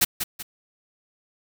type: noise with echo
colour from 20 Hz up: white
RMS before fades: -18 dBFS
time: 0.01-0.05 s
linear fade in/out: 10 ms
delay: 190 ms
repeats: 2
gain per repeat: -8 dB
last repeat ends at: 0.43 s
effects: none